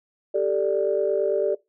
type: chord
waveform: sine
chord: G suspended second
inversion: none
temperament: just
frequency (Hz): 392 / 441 / 588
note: G4 / A4 / D5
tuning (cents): 0 / +4 / +2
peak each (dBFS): -24 / -24 / -23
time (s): 0.34-1.55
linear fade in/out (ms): 10
effects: noise-tail reverb RT60 0.2 s tail -20 dB re dry + tanh soft clip ceiling -10 dBFS